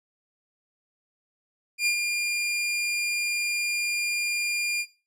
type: tone with ADSR envelope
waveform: sawtooth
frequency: 2407 Hz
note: D7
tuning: 42 cents sharp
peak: -16 dBFS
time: 1.78-4.86 s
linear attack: 83 ms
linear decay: 91 ms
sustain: -5 dB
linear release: 57 ms
effects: noise-tail reverb RT60 0.3 s tail -17 dB re dry + low-pass 11000 Hz 12 dB/octave